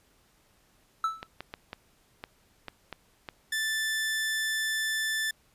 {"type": "tone with exponential decay", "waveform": "triangle", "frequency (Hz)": 1315, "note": "E6", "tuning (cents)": -5, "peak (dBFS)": -20, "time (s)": [1.04, 1.27], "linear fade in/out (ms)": 2, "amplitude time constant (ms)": 50}
{"type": "clicks", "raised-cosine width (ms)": 0.3, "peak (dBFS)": -21, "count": 8, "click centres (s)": [1.229, 1.406, 1.539, 1.731, 2.239, 2.683, 2.927, 3.288]}
{"type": "tone", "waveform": "sawtooth", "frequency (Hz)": 1760, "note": "A6", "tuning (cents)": 0, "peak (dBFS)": -24, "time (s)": [3.52, 5.31], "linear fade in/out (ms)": 5}
{"effects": ["pink hiss -65 dBFS RMS until 5.54 s", "resampled to 32000 Hz"]}